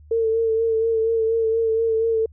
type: tone with vibrato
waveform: sine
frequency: 450.4 Hz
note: A4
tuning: 40 cents sharp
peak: -17 dBFS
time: 0.11-2.26 s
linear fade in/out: 5 ms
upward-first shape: sine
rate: 4.2 Hz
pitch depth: 29 cents each way
effects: added 75 Hz sine -44 dBFS peak until 2.32 s